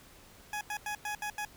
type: tone bursts at uneven times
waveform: 20% pulse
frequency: 837 Hz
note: G#5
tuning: 13 cents sharp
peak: -29 dBFS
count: 6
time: 0.53-0.61 / 0.7-0.77 / 0.86-0.95 / 1.05-1.15 / 1.22-1.3 / 1.38-1.45 s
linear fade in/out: 2 ms
effects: pink hiss -56 dBFS RMS until 1.56 s